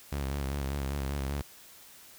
sawtooth tone with vibrato, 69.3 Hz, C#2, in tune, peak -27 dBFS, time 0.12-1.42 s, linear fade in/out 5 ms, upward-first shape square, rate 5.1 Hz, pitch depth 51 cents each way, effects white hiss -53 dBFS RMS until 2.18 s

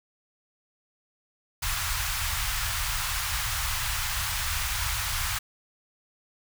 pink band-stop noise, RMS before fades -29 dBFS, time 1.62-5.39 s, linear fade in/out 10 ms, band 100 to 980 Hz, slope 24 dB/octave, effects none

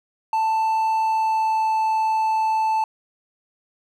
triangle tone with pitch glide, 884 to 878.9 Hz, A5 to A5, +8 to -2 cents, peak -16 dBFS, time 0.33-2.84 s, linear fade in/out 2 ms, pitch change -10 cents, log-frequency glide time 0.98-1.69 s, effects none

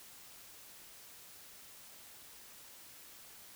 silence, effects white hiss -55 dBFS RMS until 3.55 s

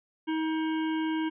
harmonic tone, 317.3 Hz, D#4, 34 cents sharp, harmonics 1 / 3 / 5 / 7 / 9 / 10, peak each -27 / -37 / -41 / -44 / -46 / -47 dBFS, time 0.27-1.3 s, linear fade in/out 20 ms, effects none

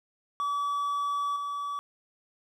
triangle tone with level steps, 1146 Hz, D6, 43 cents flat, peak -25 / -29 dBFS, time 0.4-1.79 s, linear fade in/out 0 ms, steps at 1.36 s, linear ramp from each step 2 ms, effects none

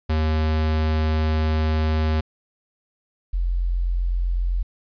square / sine tone pair in turn, 78.2 / 43.89 Hz, D#2 / F1, +9 / +9 cents, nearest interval minor seventh, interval 1000 cents, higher first, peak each -19 dBFS, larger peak neither, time 0.09-2.21 / 3.33-4.63 s, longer first, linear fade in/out 10 ms, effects resampled to 11025 Hz + 10-bit

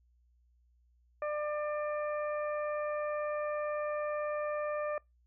harmonic tone, 597 Hz, D5, 28 cents sharp, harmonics 1 / 2 / 3 / 4, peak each -33 / -39 / -45 / -50 dBFS, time 1.22-4.98 s, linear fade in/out 2 ms, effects noise-tail reverb RT60 0.2 s tail -26 dB re dry + added 60 Hz sine -65 dBFS peak until 5.26 s

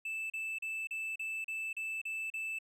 triangle tone bursts, 2637 Hz, E7, in tune, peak -34 dBFS, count 9, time 0.05-2.588 s, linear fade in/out 5 ms, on 250 ms, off 36 ms, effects none

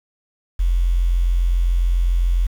sine tone with quantisation, 43.65 Hz, F1, in tune, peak -14 dBFS, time 0.59-2.47 s, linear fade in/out 10 ms, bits 7, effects none

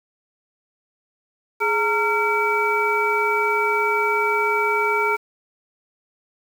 harmonic tone with a mistuned harmonic, 458.3 Hz, A#4, 29 cents flat, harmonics 1 / 2 / 3 / 5, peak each -23 / -23 / -23 / -23 dBFS, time 1.6-5.17 s, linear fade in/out 20 ms, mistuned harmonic 1, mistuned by -150 cents, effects 7-bit

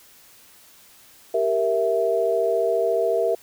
sine chord, E diminished, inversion first, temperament equal, 392 / 466.2 / 659.3 Hz, G4 / Bb4 / E5, 0 / 0 / 0 cents, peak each -25 / -22 / -22 dBFS, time 1.34-3.35 s, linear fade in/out 5 ms, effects white hiss -51 dBFS RMS until 3.42 s

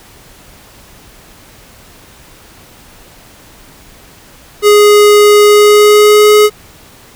square tone with pitch glide, 415.3 to 420.9 Hz, G#4 to G#4, 0 to +23 cents, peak -3 dBFS, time 4.62-6.5 s, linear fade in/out 50 ms, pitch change +23 cents, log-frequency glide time 5.43-6.32 s, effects pink hiss -39 dBFS RMS until 7.15 s

